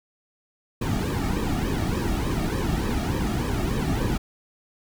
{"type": "noise with flanger", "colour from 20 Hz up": "brown", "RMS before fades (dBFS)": -25, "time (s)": [0.81, 4.18], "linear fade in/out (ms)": 10, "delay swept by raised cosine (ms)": [1.4, 2.01], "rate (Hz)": 3.4, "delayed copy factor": -0.75, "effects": []}